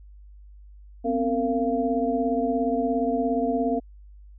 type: tone cluster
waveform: sine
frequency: 250.4 / 267.5 / 458.2 / 687 Hz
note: B3 / C4 / A#4 / F5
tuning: +24 / +38 / -30 / -29 cents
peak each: -27 dBFS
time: 1.04-3.8 s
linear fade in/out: 20 ms
effects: added 50 Hz sine -44 dBFS peak until 4.38 s